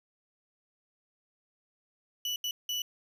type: tone bursts at uneven times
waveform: 35% pulse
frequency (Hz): 2960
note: F#7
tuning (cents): 0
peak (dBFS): -29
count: 3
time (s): 2.25-2.36 / 2.44-2.51 / 2.69-2.82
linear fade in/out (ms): 2
effects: none